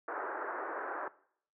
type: band-pass noise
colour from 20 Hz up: white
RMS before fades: -39 dBFS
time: 0.08-1.08 s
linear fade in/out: 2 ms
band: 330 to 1600 Hz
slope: 48 dB/octave
effects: noise-tail reverb RT60 0.6 s tail -19 dB re dry